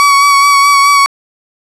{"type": "tone with vibrato", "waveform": "35% pulse", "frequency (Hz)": 1129, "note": "C#6", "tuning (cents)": 31, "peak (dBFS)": -3, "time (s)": [0, 1.06], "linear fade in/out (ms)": 0, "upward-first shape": "sine", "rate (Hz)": 4.7, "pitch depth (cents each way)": 23, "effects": ["low-pass 10000 Hz 12 dB/octave"]}